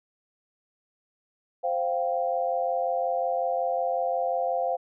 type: chord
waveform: sine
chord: C suspended fourth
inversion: none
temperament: equal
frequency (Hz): 523.3 / 698.5 / 784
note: C5 / F5 / G5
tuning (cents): 0 / 0 / 0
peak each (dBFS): -28 / -27 / -31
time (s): 1.63-4.77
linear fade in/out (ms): 20
effects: none